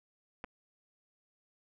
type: clicks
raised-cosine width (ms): 0.5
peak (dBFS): -26 / -29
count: 2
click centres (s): 0.441 / 0.445
effects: none